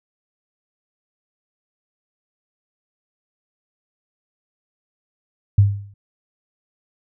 sine tone with exponential decay, 100.6 Hz, G2, 45 cents sharp, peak -6 dBFS, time 5.58-5.94 s, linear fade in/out 5 ms, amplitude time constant 78 ms, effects none

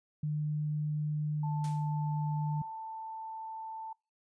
sine tone, 150.7 Hz, D3, 45 cents sharp, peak -30 dBFS, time 0.23-2.62 s, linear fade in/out 5 ms
sine tone with pitch glide, 880 to 887.1 Hz, A5 to A5, 0 to +14 cents, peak -39 dBFS, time 1.43-3.93 s, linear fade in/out 5 ms, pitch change +14 cents, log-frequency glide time 2.45-2.51 s
white noise with exponential decay, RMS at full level -46 dBFS, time 1.64-1.95 s, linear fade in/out 2 ms, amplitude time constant 66 ms
effects noise-tail reverb RT60 0.3 s tail -26 dB re dry + resampled to 22050 Hz

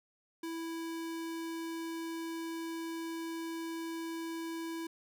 square tone, 329.6 Hz, E4, in tune, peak -38 dBFS, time 0.43-4.87 s, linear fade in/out 5 ms, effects none

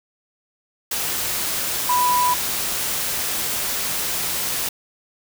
sine tone in noise, 987.8 Hz, B5, in tune, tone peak -16 dBFS, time 1.89-2.34 s, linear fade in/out 5 ms, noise white, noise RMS -24 dBFS, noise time 0.91-4.69 s, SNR +5 dB, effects none

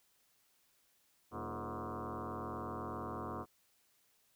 sine tone with frequency modulation, 410.6 Hz, G#4, 20 cents flat, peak -39 dBFS, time 1.31-3.46 s, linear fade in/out 50 ms, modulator 108 Hz, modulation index 7.8, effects white hiss -73 dBFS RMS until 4.35 s

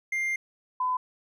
triangle / sine tone pair in turn, 2100 / 1009 Hz, C7 / B5, +6 / +37 cents, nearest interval octave + minor second, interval 1269 cents, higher first, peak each -24 dBFS, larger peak neither, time 0.12-0.36 / 0.8-0.97 s, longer first, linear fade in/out 5 ms, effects none

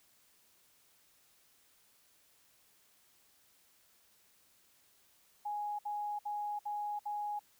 sine tone bursts, 830.6 Hz, G#5, in tune, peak -35 dBFS, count 5, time 5.45-7.394 s, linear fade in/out 10 ms, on 340 ms, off 61 ms, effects white hiss -68 dBFS RMS until 7.59 s

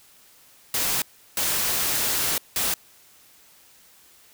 white noise bursts at uneven times, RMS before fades -24 dBFS, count 3, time 0.74-1.02 / 1.37-2.38 / 2.56-2.74 s, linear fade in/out 2 ms, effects white hiss -54 dBFS RMS until 4.33 s

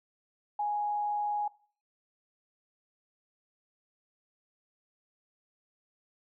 sine tone with amplitude modulation, 830.6 Hz, G#5, in tune, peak -27 dBFS, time 0.59-1.48 s, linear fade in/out 5 ms, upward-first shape sine, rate 125 Hz, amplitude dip 25%, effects noise-tail reverb RT60 0.4 s tail -19 dB re dry

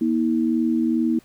sine tone pair together, 238 / 320.4 Hz, A#3 / E4, +36 / -49 cents, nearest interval perfect fourth, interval 515 cents, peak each -20 / -21 dBFS, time 0.01-1.19 s, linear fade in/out 5 ms, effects pink hiss -55 dBFS RMS until 1.24 s

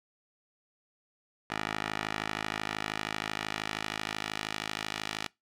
10% pulse tone with band-pass filter sweep, 52.9 Hz, G#1, 33 cents sharp, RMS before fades -36 dBFS, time 1.5-5.27 s, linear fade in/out 5 ms, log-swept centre 1800 to 3300 Hz, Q 0.81, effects noise-tail reverb RT60 0.2 s tail -23 dB re dry

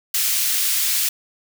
white high-pass noise, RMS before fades -20 dBFS, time 0.14-1.09 s, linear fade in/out 5 ms, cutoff 2300 Hz, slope 12 dB/octave, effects none

